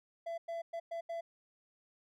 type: tone bursts at uneven times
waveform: triangle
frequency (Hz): 671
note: E5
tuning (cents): +31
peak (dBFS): -35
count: 5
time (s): 0.26-0.38 / 0.48-0.62 / 0.73-0.8 / 0.91-1.01 / 1.09-1.21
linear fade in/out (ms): 10
effects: none